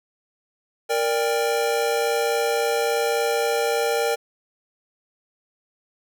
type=chord; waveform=square; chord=G minor; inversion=first; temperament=equal with one note detuned; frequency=466.2 / 587.3 / 798.2 Hz; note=Bb4 / D5 / G5; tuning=0 / 0 / +31 cents; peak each=-23 / -27 / -27 dBFS; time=0.89-4.16 s; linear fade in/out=20 ms; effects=none